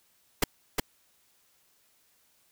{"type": "noise with echo", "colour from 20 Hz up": "pink", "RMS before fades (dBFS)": -23, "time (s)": [0.42, 0.44], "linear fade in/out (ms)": 5, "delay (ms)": 360, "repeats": 1, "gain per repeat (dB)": -3, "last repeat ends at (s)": 0.8, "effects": ["white hiss -67 dBFS RMS until 2.51 s"]}